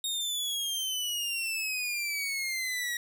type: exponential sweep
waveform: sawtooth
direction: down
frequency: 3729 to 1901 Hz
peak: -27 dBFS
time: 0.04-2.97 s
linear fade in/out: 2 ms
effects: none